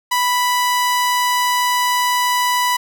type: tone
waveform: sawtooth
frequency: 987.8 Hz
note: B5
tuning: in tune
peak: -11 dBFS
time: 0.11-2.77 s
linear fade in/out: 10 ms
effects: none